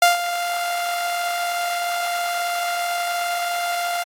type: tone with ADSR envelope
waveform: sawtooth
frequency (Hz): 698.5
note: F5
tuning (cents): 0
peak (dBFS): -6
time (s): 0.02-4.04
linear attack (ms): 3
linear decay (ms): 150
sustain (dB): -12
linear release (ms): 18
effects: AAC 48 kbps